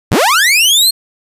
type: linear sweep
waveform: sawtooth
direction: up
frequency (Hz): 32.7 to 4311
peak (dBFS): -4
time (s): 0.11-0.91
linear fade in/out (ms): 10
effects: resampled to 32000 Hz + 7-bit